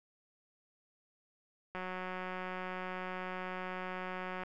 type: click train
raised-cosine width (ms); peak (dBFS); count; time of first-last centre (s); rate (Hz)
0.5; -26; 495; 1.75-4.435; 184
effects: none